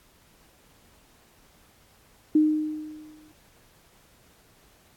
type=tone with exponential decay; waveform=sine; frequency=307.2 Hz; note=D#4; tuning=22 cents flat; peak=-14 dBFS; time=2.35-3.32 s; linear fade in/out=5 ms; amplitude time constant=210 ms; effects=pink hiss -59 dBFS RMS until 4.96 s + AAC 64 kbps